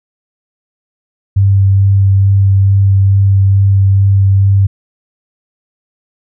sine tone with vibrato, 98 Hz, G2, in tune, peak -5 dBFS, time 1.36-4.67 s, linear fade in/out 10 ms, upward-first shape sine, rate 2.3 Hz, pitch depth 11 cents each way, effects none

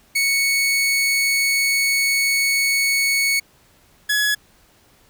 sawtooth tone pair in turn, 2217 / 1689.2 Hz, C#7 / G#6, 0 / +29 cents, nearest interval perfect fourth, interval 471 cents, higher first, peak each -13 dBFS, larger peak neither, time 0.15-3.4 / 4.09-4.35 s, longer first, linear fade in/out 10 ms, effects pink hiss -55 dBFS RMS until 5.09 s

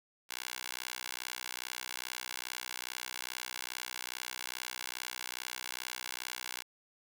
10% pulse tone with high-pass filter, 62.4 Hz, B1, 19 cents sharp, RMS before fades -42 dBFS, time 0.29-6.63 s, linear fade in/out 20 ms, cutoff 1800 Hz, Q 0.58, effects none

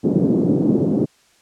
white band-pass noise, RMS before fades -17 dBFS, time 0.03-1.06 s, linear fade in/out 20 ms, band 160 to 340 Hz, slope 24 dB/octave, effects white hiss -56 dBFS RMS until 1.41 s + low-pass 8000 Hz 12 dB/octave

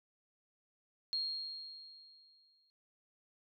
sine tone with exponential decay, 4251 Hz, C8, 27 cents sharp, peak -32 dBFS, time 1.13-2.7 s, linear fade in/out 0 ms, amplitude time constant 340 ms, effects none

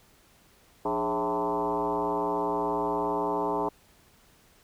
sine tone with frequency modulation, 654 Hz, E5, 14 cents flat, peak -25 dBFS, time 0.85-3.69 s, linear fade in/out 5 ms, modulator 119 Hz, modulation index 3.2, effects pink hiss -60 dBFS RMS until 4.63 s

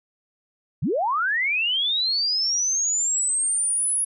sine linear sweep, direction up, 98 to 10548 Hz, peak -20 dBFS, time 0.82-4.05 s, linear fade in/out 10 ms, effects none

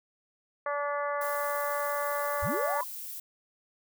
harmonic tone, 288.5 Hz, D4, 31 cents flat, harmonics 2 / 3 / 4 / 5 / 6 / 7, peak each -32 / -38 / -33 / -41 / -40 / -44 dBFS, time 0.66-2.81 s, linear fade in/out 2 ms
violet noise, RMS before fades -40 dBFS, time 1.21-3.2 s, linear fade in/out 5 ms
sine linear sweep, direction up, 43 to 1046.5 Hz, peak -31 dBFS, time 2.42-2.84 s, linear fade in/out 10 ms
effects none

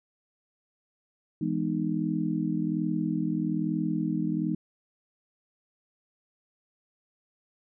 sine chord, E major seventh, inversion none, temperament just, 164.81 / 206 / 247.2 / 309 Hz, E3 / G#3 / B3 / D#4, 0 / -14 / +2 / -12 cents, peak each -31 / -31 / -33 / -30 dBFS, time 1.41-4.55 s, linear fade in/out 5 ms, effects none

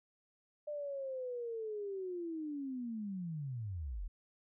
sine linear sweep, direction down, 600 to 35.75 Hz, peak -38 dBFS, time 0.67-4.08 s, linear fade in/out 10 ms, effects none

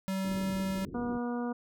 square tone, 191.5 Hz, G3, 40 cents flat, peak -31 dBFS, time 0.08-0.85 s, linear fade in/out 0 ms
white low-pass noise, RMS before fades -43 dBFS, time 0.24-1.18 s, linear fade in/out 10 ms, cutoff 400 Hz, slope 48 dB/octave
harmonic tone, 241.2 Hz, B3, 41 cents flat, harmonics 1 / 2 / 3 / 4 / 5 / 6, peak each -32 / -38 / -42 / -44 / -46 / -48 dBFS, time 0.94-1.53 s, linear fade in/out 10 ms
effects none

